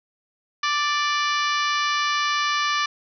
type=harmonic tone; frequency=587.3 Hz; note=D5; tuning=in tune; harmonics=2 / 3 / 4 / 5 / 6 / 7 / 8 / 9 / 10; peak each=-23 / -27 / -29 / -31 / -33 / -34 / -35 / -36 / -37 dBFS; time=0.63-2.86 s; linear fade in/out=5 ms; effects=none